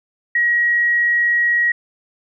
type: tone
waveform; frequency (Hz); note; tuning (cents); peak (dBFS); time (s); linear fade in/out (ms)
sine; 1902; A#6; +34; -13; 0.35-1.72; 5
effects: none